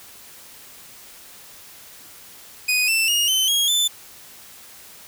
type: tone with pitch steps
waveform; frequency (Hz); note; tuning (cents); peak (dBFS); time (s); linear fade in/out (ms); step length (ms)
sawtooth; 2489 / 2668 / 2859 / 3064 / 3284 / 3520; D#7 / E7 / F7 / G7 / G#7 / A7; 0 / +20 / +40 / -40 / -20 / 0; -14; 2.68-3.88; 10; 200
effects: white hiss -44 dBFS RMS until 5.07 s